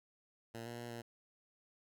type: tone with pitch steps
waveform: 10% pulse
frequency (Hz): 115.3 / 118.5 / 119.2 / 117.3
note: A#2 / A#2 / A#2 / A#2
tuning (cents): -19 / +29 / +39 / +11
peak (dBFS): -36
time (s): 0.54-1.02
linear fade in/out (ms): 10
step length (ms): 120
effects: none